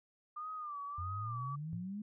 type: tone with vibrato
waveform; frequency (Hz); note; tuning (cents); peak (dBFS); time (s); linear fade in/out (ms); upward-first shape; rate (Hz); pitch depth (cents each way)
sine; 1196; D6; +31; -40; 0.36-1.56; 10; sine; 1.6; 93
type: exponential sweep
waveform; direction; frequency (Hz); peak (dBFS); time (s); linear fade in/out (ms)
sine; up; 85.3 to 215.5; -39; 0.98-2.02; 5
type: tone with exponential decay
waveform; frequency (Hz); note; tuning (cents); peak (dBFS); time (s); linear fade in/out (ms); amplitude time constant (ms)
sine; 111.5; A2; +23; -37; 1.73-1.98; 0; 54
effects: none